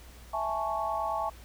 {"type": "chord", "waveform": "sine", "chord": "A major seventh", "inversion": "second", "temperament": "equal", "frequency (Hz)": [659.3, 830.6, 880, 1108.7], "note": ["E5", "G#5", "A5", "C#6"], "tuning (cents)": [0, 0, 0, 0], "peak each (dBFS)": -34, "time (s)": [0.33, 1.3], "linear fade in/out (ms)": 10, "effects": ["added 60 Hz sine -49 dBFS peak until 1.44 s", "pink hiss -54 dBFS RMS until 1.44 s"]}